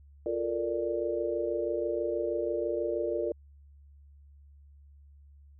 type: chord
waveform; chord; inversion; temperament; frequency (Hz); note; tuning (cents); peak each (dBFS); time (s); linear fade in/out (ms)
sine; Bb major seventh; second; equal; 349.2 / 440 / 466.2 / 587.3; F4 / A4 / Bb4 / D5; 0 / 0 / 0 / 0; -33 / -37 / -33 / -33; 0.26-3.32; 2
effects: added 71 Hz sine -52 dBFS peak until 5.59 s